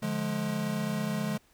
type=chord; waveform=square; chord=D diminished; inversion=none; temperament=just; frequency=146.83 / 176.2 / 211.4 Hz; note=D3 / F3 / Ab3; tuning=0 / +16 / +31 cents; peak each=-36 / -36 / -32 dBFS; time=0.02-1.38 s; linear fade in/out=10 ms; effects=pink hiss -64 dBFS RMS until 1.53 s